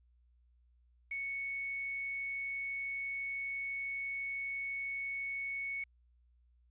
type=tone with quantisation; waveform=sine; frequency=2217 Hz; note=C#7; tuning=in tune; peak=-36 dBFS; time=1.11-5.84 s; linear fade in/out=5 ms; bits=9; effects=added 60 Hz sine -65 dBFS peak until 6.7 s + resampled to 8000 Hz